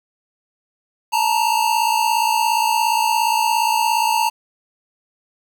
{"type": "tone pair together", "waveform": "square", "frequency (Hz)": [880, 937.2], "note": ["A5", "A#5"], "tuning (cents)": [0, 9], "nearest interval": "minor second", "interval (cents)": 109, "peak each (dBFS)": -19, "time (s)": [1.12, 4.3], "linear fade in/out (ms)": 20, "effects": ["8-bit"]}